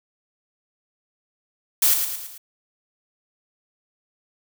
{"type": "noise with echo", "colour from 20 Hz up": "blue", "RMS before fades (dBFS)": -17, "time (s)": [1.82, 1.94], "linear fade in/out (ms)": 5, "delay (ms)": 110, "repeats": 4, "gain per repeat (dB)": -6, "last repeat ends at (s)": 2.38, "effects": []}